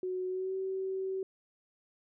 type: tone with pitch glide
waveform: sine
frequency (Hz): 368.8 to 381.1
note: F#4 to G4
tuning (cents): -6 to -49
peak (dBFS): -32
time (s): 0.03-1.23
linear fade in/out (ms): 2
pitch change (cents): +57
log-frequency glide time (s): 0.28-0.55
effects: none